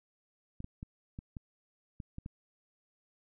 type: clicks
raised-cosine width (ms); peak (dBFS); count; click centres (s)
5; -29; 8; 0.604 / 0.644 / 0.829 / 1.189 / 1.368 / 2.002 / 2.184 / 2.261
effects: none